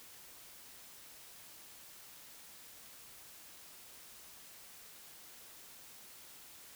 silence, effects white hiss -55 dBFS RMS until 6.75 s

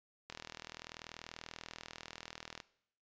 click train, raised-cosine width 0.2 ms, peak -27 dBFS, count 94, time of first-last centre 0.3-2.602 s, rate 40.4 Hz, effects noise-tail reverb RT60 0.7 s tail -19 dB re dry + resampled to 16000 Hz

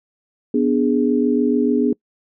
sine chord, G# diminished, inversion first, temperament equal, 246.9 / 293.7 / 415.3 Hz, B3 / D4 / G#4, 0 / 0 / 0 cents, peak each -17 / -19 / -20 dBFS, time 0.54-1.93 s, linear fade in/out 5 ms, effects noise-tail reverb RT60 0.1 s tail -26 dB re dry

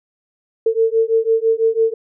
sine beating tone pair, 447.3 / 453.3 Hz, A4 / A#4, +28 / -48 cents, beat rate 6 Hz, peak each -16 dBFS, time 0.66-1.94 s, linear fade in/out 5 ms, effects none

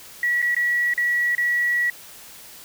sine tone with dropouts, 1932 Hz, B6, 39 cents flat, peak -18 dBFS, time 0.23-1.9 s, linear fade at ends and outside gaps 2 ms, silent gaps 0.418-0.425 / 0.547-0.565 / 0.937-0.977 / 1.351-1.38 s, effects white hiss -43 dBFS RMS until 2.64 s

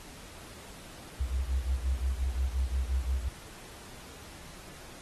sine beating tone pair, 63.1 / 68.8 Hz, B1 / C#2, +38 / -12 cents, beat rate 5.7 Hz, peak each -29 / -32 dBFS, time 1.2-3.29 s, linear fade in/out 10 ms, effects pink hiss -49 dBFS RMS until 5.01 s + AAC 32 kbps

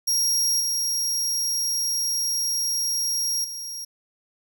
sawtooth tone with level steps, 5610 Hz, F8, 7 cents sharp, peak -17 / -20 / -29 dBFS, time 0.07-3.85 s, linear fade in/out 10 ms, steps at 0.6 / 3.44 s, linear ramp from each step 5 ms, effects none

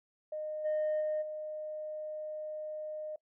sine tone with level steps, 614 Hz, D#5, 23 cents flat, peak -35 / -27 / -29 / -37 dBFS, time 0.32-3.16 s, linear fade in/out 5 ms, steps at 0.64 / 1 / 1.21 s, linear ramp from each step 20 ms, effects noise-tail reverb RT60 0.1 s tail -22 dB re dry + tanh soft clip ceiling -27 dBFS

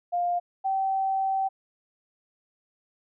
sine tone pair in turn, 703 / 772 Hz, F5 / G5, +11 / -27 cents, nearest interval major second, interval 162 cents, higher second, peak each -23 dBFS, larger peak neither, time 0.12-0.4 / 0.64-1.49 s, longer second, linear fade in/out 20 ms, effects none

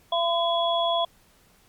sine tone cluster, 678 / 1015 / 3360 Hz, E5 / B5 / G#7, +49 / +47 / +19 cents, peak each -23 / -27 / -27 dBFS, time 0.12-1.05 s, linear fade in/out 5 ms, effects pink hiss -59 dBFS RMS until 1.68 s + MP3 96 kbps

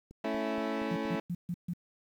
click train, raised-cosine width 3 ms, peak -37 dBFS, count 5, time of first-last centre 0.11-1.053 s, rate 4.24 Hz
20% pulse chord, A major, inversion none, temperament equal, 220 / 277.2 / 329.6 Hz, A3 / C#4 / E4, 0 / 0 / 0 cents, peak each -30 / -31 / -32 dBFS, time 0.24-1.2 s, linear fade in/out 5 ms
sine tone bursts, 174.61 Hz, F3, in tune, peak -31 dBFS, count 5, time 0.91-1.735 s, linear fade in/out 5 ms, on 53 ms, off 140 ms
effects low-pass 3000 Hz 12 dB/octave + 10-bit

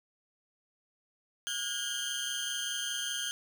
25% pulse tone cluster, 1437 / 1630 / 3104 / 3235 Hz, F6 / G#6 / G7 / G#7, +49 / -33 / -18 / -46 cents, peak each -37 / -37 / -33 / -35 dBFS, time 1.47-3.31 s, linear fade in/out 0 ms, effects none

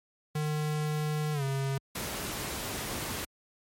square tone with pitch glide, 151.9 to 136.11 Hz, D#3 to C#3, -41 to -31 cents, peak -29 dBFS, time 0.35-1.78 s, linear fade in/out 5 ms, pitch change -190 cents, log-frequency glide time 1.33-1.43 s
pink noise, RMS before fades -35 dBFS, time 1.95-3.25 s, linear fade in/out 5 ms
effects high-pass 60 Hz 12 dB/octave + MP3 64 kbps

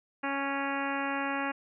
harmonic tone with a mistuned harmonic, 277.2 Hz, C#4, in tune, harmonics 1 / 2 / 3 / 4 / 5 / 6 / 7 / 8 / 9 / 10, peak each -35 / -39 / -36 / -38 / -39 / -38 / -41 / -45 / -42 / -44 dBFS, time 0.23-1.52 s, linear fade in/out 10 ms, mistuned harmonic 9, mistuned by -21 cents, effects none

